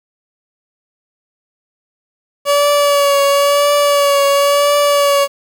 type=tone with vibrato; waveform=30% pulse; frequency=570 Hz; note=C#5; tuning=48 cents sharp; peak=-7 dBFS; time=2.45-5.28 s; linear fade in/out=50 ms; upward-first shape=triangle; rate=0.97 Hz; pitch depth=32 cents each way; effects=7-bit